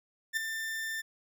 40% pulse tone with ADSR envelope, 1787 Hz, A6, 26 cents sharp, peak -25 dBFS, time 0.33-1.02 s, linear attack 39 ms, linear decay 6 ms, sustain -8 dB, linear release 17 ms, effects none

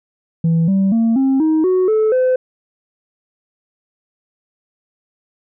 sine tone with pitch steps, 164.81 / 193.74 / 227.8 / 267.7 / 314.7 / 370 / 434.9 / 511.3 Hz, E3 / G3 / A#3 / C4 / D#4 / F#4 / A4 / C5, 0 / -20 / -40 / +40 / +20 / 0 / -20 / -40 cents, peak -9 dBFS, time 0.44-2.36 s, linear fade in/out 5 ms, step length 240 ms, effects tanh soft clip ceiling -10 dBFS

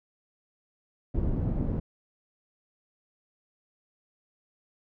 pink low-pass noise, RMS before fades -28 dBFS, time 1.14-1.8 s, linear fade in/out 10 ms, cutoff 310 Hz, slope 12 dB/octave, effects none

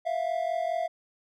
triangle tone pair together, 659.3 / 704.1 Hz, E5 / F5, 0 / +14 cents, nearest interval minor second, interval 114 cents, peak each -27 / -28 dBFS, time 0.05-0.88 s, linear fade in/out 20 ms, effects none

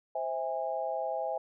sine chord, C augmented, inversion none, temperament just, 523.3 / 654.1 / 817.6 Hz, C5 / E5 / G#5, 0 / -14 / -27 cents, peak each -36 / -34 / -35 dBFS, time 0.15-1.38 s, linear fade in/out 5 ms, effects none

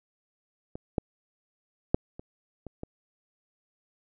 clicks, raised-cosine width 2 ms, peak -24 / -12 / -7 / -27 / -26 / -23 dBFS, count 6, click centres 0.755 / 0.982 / 1.945 / 2.195 / 2.667 / 2.834 s, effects none

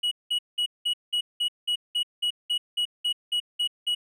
triangle tone bursts, 2917 Hz, F#7, 25 cents flat, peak -21 dBFS, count 15, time 0.03-3.95 s, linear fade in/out 10 ms, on 84 ms, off 190 ms, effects none

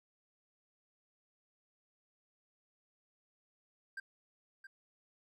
triangle tone with echo, 1583 Hz, G6, 17 cents sharp, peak -38 dBFS, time 3.97-4 s, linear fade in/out 5 ms, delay 670 ms, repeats 1, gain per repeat -10 dB, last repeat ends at 4.67 s, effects none

